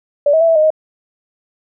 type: tone with pitch steps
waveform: sine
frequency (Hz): 578 / 640 / 663 / 655 / 617 / 626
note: D5 / D#5 / E5 / E5 / D#5 / D#5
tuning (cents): -28 / +49 / +10 / -11 / -15 / +10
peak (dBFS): -8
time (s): 0.26-0.704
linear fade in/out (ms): 5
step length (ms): 74
effects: none